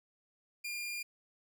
sawtooth tone, 2406 Hz, D7, 41 cents sharp, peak -34 dBFS, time 0.64-1.03 s, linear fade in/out 10 ms, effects none

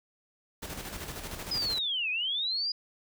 pink noise with tremolo, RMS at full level -38 dBFS, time 0.62-1.79 s, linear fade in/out 10 ms, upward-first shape square, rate 13 Hz, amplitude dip 45%
sine linear two-way sweep, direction down then up, 5100 to 2439 to 4938 Hz, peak -28 dBFS, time 1.51-2.72 s, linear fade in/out 5 ms, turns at 2.1 s
effects none

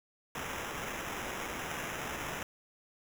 white noise with sample-and-hold, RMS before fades -39 dBFS, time 0.35-2.43 s, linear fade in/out 2 ms, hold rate 4410 Hz, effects none

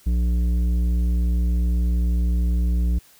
sine tone with tanh clipping, 59.5 Hz, A#1, 36 cents sharp, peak -19 dBFS, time 0.06-2.99 s, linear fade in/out 10 ms, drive 10 dB, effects white hiss -53 dBFS RMS until 3.19 s

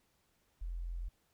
sine tone, 43 Hz, F1, 26 cents flat, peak -37 dBFS, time 0.61-1.09 s, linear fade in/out 10 ms, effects pink hiss -75 dBFS RMS until 1.33 s

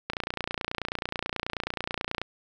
click train, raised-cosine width 0.3 ms, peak -13 dBFS, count 63, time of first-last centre 0.1-2.216 s, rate 29.3 Hz, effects none

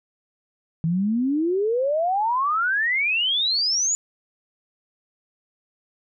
sine exponential sweep, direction up, 158.1 to 7040 Hz, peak -19 dBFS, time 0.84-3.95 s, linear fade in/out 0 ms, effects none

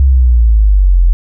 sine exponential sweep, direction down, 69 to 41.4 Hz, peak -4 dBFS, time 0-1.13 s, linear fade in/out 0 ms, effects none

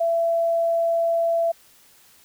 sine tone, 670 Hz, E5, 28 cents sharp, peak -18 dBFS, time 0-1.52 s, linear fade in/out 10 ms, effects white hiss -54 dBFS RMS until 2.24 s

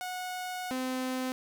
sawtooth tone pair in turn, 732 / 257.3 Hz, F#5 / C4, -19 / -29 cents, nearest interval octave + tritone, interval 1810 cents, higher first, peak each -31 / -27 dBFS, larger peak second, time 0.01-0.71 / 0.71-1.32 s, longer first, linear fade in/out 0 ms, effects none

